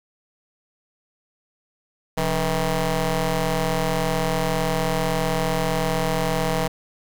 15% pulse ring-modulated tone, 155.56 Hz, D#3, in tune, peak -11 dBFS, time 2.17-6.68 s, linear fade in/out 10 ms, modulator 332 Hz, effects none

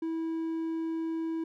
triangle tone, 325.8 Hz, E4, 20 cents flat, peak -28 dBFS, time 0.02-1.44 s, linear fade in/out 5 ms, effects none

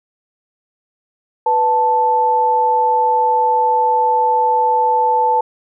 sine tone pair together, 493.9 / 880 Hz, B4 / A5, 0 / 0 cents, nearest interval minor seventh, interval 1000 cents, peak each -19 / -12 dBFS, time 1.46-5.41 s, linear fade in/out 5 ms, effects none

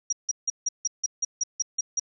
sine tone bursts, 5710 Hz, F8, 37 cents sharp, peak -22 dBFS, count 11, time 0.1-1.997 s, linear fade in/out 5 ms, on 27 ms, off 160 ms, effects none

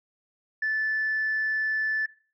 sine tone, 1749 Hz, A6, 11 cents flat, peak -23 dBFS, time 0.62-2.06 s, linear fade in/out 5 ms, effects noise-tail reverb RT60 0.4 s tail -18 dB re dry + tanh soft clip ceiling -20 dBFS

